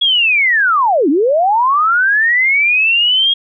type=linear two-way sweep; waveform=sine; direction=down then up; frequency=3376 to 260.1 to 3287 Hz; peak=-9 dBFS; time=0.01-3.34 s; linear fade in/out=10 ms; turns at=1.09 s; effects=none